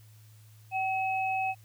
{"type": "tone pair together", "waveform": "sine", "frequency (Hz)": [762, 2568], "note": ["G5", "E7"], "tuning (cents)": [-49, -46], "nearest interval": "octave + major sixth", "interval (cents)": 2103, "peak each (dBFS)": [-28, -33], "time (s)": [0.71, 1.55], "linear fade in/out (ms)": 50, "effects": ["added 108 Hz sine -52 dBFS peak until 1.64 s", "white hiss -63 dBFS RMS until 1.64 s"]}